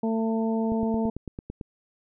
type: harmonic tone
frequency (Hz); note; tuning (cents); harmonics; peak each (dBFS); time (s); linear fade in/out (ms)
223.9; A3; +30; 1 / 2 / 3 / 4; -24 / -30 / -34 / -36; 0.03-1.1; 5
type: click train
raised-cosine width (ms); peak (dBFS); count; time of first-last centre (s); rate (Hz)
3; -21; 9; 0.72-1.612; 8.97
effects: none